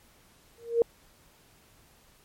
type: tone with exponential growth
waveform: sine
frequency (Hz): 466.2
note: A#4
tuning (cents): 0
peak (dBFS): -15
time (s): 0.58-0.82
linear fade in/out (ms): 1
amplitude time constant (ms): 52
effects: pink hiss -60 dBFS RMS until 2.24 s + MP3 64 kbps

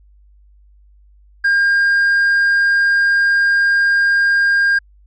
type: tone with tanh clipping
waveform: triangle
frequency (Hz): 1609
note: G6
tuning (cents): +45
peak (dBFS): -11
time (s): 1.44-4.79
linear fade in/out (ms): 10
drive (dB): 7
effects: added 50 Hz sine -45 dBFS peak until 5.06 s + MP3 96 kbps

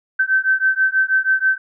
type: beating tone pair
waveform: sine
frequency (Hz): 1540 / 1546.2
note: G6 / G6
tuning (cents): -31 / -24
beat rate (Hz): 6.2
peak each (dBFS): -17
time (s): 0.19-1.58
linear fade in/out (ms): 10
effects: none

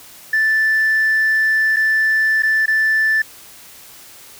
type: tone with dropouts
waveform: sine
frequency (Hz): 1760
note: A6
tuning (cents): 0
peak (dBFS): -11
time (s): 0.33-3.22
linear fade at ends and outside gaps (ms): 5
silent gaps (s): 1.762-1.767 / 2.423-2.432 / 2.659-2.679
effects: tanh soft clip ceiling -10 dBFS + white hiss -41 dBFS RMS until 4.39 s

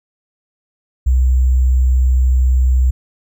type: tone with sample-and-hold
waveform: sine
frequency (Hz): 63.7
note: C2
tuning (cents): -46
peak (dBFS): -9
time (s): 1.06-2.91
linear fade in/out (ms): 10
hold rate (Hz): 7350
effects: none

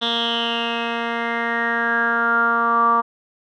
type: tone with low-pass filter sweep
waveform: 10% pulse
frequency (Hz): 233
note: A#3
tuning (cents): -1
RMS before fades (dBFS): -20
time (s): 0.01-3.02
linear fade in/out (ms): 20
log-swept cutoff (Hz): 3500 to 1100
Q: 9.1
effects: none

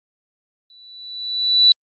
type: tone with exponential growth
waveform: sine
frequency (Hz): 3959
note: B7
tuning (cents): +3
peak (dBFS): -6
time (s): 0.7-1.72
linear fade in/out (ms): 1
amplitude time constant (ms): 220
effects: Opus 32 kbps

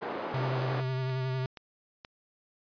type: band-pass noise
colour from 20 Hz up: white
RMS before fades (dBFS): -36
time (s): 0.01-0.82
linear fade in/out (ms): 20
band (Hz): 260 to 840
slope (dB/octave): 12
type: tone with vibrato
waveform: square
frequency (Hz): 130.1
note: C3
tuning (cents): -9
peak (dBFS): -30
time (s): 0.34-1.46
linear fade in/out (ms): 2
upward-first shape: sine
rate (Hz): 11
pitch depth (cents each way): 26
type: click train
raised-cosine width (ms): 0.2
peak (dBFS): -26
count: 4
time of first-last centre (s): 0.62-2.049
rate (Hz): 2.1
effects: resampled to 11025 Hz

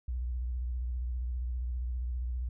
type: tone with vibrato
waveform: sine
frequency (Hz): 61.3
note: B1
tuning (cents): -12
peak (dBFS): -31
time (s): 0.08-2.49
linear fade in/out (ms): 5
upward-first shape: sine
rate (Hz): 15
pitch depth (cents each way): 92
effects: none

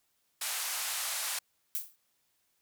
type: band-pass noise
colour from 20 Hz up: white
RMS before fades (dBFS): -35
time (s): 0.41-1.39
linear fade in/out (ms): 5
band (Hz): 690 to 13000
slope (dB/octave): 24
type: noise with exponential decay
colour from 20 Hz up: violet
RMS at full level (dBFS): -30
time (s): 1.75-1.96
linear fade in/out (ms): 0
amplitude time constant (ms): 45
effects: white hiss -75 dBFS RMS until 2.61 s

